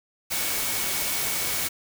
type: tone in noise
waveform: sine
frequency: 2236 Hz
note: C#7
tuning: 14 cents sharp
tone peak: -38 dBFS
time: 0.3-1.69 s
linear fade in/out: 20 ms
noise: white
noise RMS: -27 dBFS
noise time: 0.3-1.69 s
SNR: -14 dB
effects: none